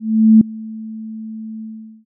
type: tone with ADSR envelope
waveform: sine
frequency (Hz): 220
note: A3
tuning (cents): 0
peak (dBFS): -3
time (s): 0-2.05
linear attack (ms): 410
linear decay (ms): 4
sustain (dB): -23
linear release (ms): 430
effects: none